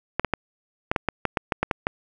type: clicks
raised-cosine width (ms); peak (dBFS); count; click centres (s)
0.5; -6; 12; 0.196 / 0.247 / 0.337 / 0.915 / 0.962 / 1.087 / 1.253 / 1.372 / 1.522 / 1.63 / 1.712 / 1.869
effects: none